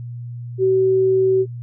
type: tone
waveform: sine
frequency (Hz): 380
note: F#4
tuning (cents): +46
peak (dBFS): -12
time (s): 0.58-1.46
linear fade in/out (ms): 50
effects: noise-tail reverb RT60 0.1 s tail -18 dB re dry + added 120 Hz sine -28 dBFS peak until 1.62 s